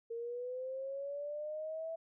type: linear sweep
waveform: sine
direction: up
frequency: 457.7 to 659.3 Hz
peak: -38 dBFS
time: 0.1-1.96 s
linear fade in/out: 10 ms
effects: none